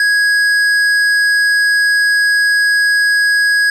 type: tone with hard clipping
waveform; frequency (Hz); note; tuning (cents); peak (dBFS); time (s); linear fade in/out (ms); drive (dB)
triangle; 1659; G#6; -2; -11; 0-3.7; 2; 13
effects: none